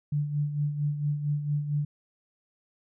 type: tone with tremolo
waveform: sine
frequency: 146.83 Hz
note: D3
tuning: in tune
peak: -23 dBFS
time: 0.12-1.85 s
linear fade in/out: 5 ms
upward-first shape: sine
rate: 4.4 Hz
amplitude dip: 60%
effects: none